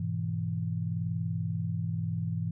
sine chord, E major, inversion first, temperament just, 103.01 / 123.61 / 164.81 Hz, G#2 / B2 / E3, -14 / +2 / 0 cents, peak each -33 / -36 / -32 dBFS, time 0-2.51 s, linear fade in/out 5 ms, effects none

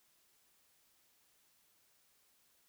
silence, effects white hiss -72 dBFS RMS until 2.68 s

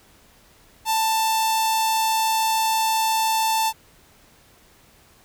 sawtooth tone with notch filter, 887 Hz, A5, 14 cents sharp, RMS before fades -21 dBFS, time 0.85-3.73 s, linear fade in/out 50 ms, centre 1900 Hz, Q 1.5, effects pink hiss -54 dBFS RMS until 5.24 s

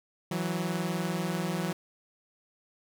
sawtooth tone pair together, 164.82 / 185 Hz, E3 / F#3, 0 / 0 cents, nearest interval major second, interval 200 cents, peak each -28 dBFS, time 0.31-1.73 s, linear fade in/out 5 ms, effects none

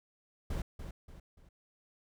brown noise with echo, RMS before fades -35 dBFS, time 0.5-0.62 s, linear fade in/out 5 ms, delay 290 ms, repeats 3, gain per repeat -8 dB, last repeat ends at 1.49 s, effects none

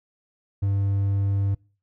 triangle tone, 99.1 Hz, G2, 19 cents sharp, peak -18 dBFS, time 0.62-1.55 s, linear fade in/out 10 ms, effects noise-tail reverb RT60 0.4 s tail -25 dB re dry

